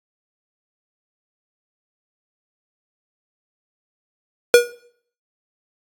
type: tone with exponential decay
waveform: square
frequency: 481.2 Hz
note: B4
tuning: 45 cents flat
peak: -4 dBFS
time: 4.54-4.72 s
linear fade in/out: 1 ms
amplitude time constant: 38 ms
effects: noise-tail reverb RT60 0.6 s tail -20 dB re dry + AAC 64 kbps